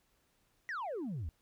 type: exponential sweep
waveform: sine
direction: down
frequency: 1984 to 69.3 Hz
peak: -34 dBFS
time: 0.69-1.29 s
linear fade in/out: 0 ms
effects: tanh soft clip ceiling -35 dBFS + pink hiss -74 dBFS RMS until 1.41 s